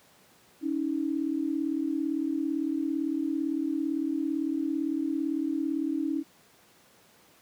sine tone pair together, 281.4 / 319.2 Hz, C#4 / D#4, +26 / +44 cents, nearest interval major second, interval 218 cents, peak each -29 / -29 dBFS, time 0.61-6.24 s, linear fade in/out 50 ms, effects pink hiss -59 dBFS RMS until 7.41 s + high-pass 150 Hz 12 dB/octave

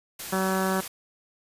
white noise, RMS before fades -36 dBFS, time 0.19-0.88 s, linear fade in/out 5 ms
harmonic tone, 189.5 Hz, F#3, 42 cents sharp, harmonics 1 / 2 / 3 / 4 / 5 / 6 / 7 / 8 / 9, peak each -27 / -30 / -32 / -33 / -34 / -35 / -35 / -36 / -37 dBFS, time 0.32-0.81 s, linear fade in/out 10 ms
effects resampled to 32000 Hz

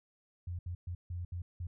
sine tone bursts at uneven times, 87.9 Hz, F2, 12 cents sharp, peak -36 dBFS, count 6, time 0.47-0.59 / 0.66-0.75 / 0.87-0.95 / 1.1-1.25 / 1.32-1.42 / 1.6-1.67 s, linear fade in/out 5 ms, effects none

